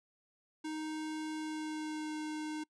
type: tone with pitch glide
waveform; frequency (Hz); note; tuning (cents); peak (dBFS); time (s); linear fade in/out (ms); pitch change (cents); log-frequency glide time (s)
square; 311.1 to 307.3; D#4 to D#4; 0 to -21; -38; 0.64-2.64; 10; -21; 1.37-2.14
effects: noise-tail reverb RT60 0.1 s tail -25 dB re dry + resampled to 22050 Hz